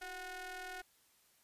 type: ring-modulated tone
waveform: sawtooth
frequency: 360 Hz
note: F#4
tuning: 47 cents flat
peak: -37 dBFS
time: 0.01-0.82 s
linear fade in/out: 10 ms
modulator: 1100 Hz
effects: white hiss -70 dBFS RMS until 1.43 s + resampled to 32000 Hz